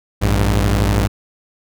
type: tone pair together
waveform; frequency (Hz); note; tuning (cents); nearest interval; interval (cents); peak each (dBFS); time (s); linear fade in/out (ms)
sawtooth; 56.4 / 100.5; A1 / G2; +44 / +44; minor seventh; 1000; -12; 0.21-1.08; 20
effects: none